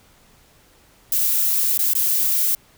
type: noise with dropouts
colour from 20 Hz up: violet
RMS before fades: -19 dBFS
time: 1.12-2.55 s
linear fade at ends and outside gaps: 2 ms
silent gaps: 1.776-1.79 / 1.936-1.951 s
effects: pink hiss -54 dBFS RMS until 2.77 s